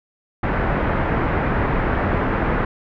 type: low-pass noise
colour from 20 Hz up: pink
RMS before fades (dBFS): -20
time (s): 0.43-2.65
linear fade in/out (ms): 5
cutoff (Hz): 1900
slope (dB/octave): 24
effects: none